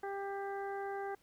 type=harmonic tone; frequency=396 Hz; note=G4; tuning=18 cents sharp; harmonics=1 / 2 / 3 / 4 / 5; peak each=-40 / -41 / -51 / -48 / -55 dBFS; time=0.03-1.15 s; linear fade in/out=5 ms; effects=pink hiss -70 dBFS RMS until 1.22 s